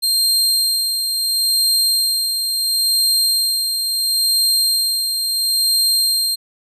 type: tone with tremolo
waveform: sawtooth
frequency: 4186 Hz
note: C8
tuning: in tune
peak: -10 dBFS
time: 0.02-6.36 s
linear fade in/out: 20 ms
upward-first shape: sine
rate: 0.73 Hz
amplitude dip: 45%
effects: resampled to 32000 Hz